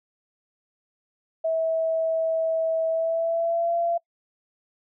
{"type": "tone with pitch glide", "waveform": "sine", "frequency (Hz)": [649, 681.7], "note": ["E5", "F5"], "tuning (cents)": [-27, -42], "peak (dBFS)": -21, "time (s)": [1.44, 3.98], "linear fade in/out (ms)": 10, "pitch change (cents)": 85, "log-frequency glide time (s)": [2.88, 3.75], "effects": ["noise-tail reverb RT60 0.1 s tail -24 dB re dry"]}